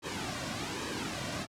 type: noise with flanger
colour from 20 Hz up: pink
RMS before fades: -36 dBFS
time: 0.02-1.47 s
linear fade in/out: 50 ms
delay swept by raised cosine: 1.4 to 2.37 ms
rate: 1.2 Hz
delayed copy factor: -0.6
effects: high-pass 80 Hz 12 dB/octave + low-pass 7000 Hz 12 dB/octave